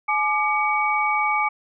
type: tone cluster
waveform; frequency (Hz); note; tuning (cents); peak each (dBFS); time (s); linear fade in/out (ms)
sine; 848 / 1191 / 2262; G#5 / D6 / C#7; +36 / +24 / +34; -23; 0.08-1.49; 10
effects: none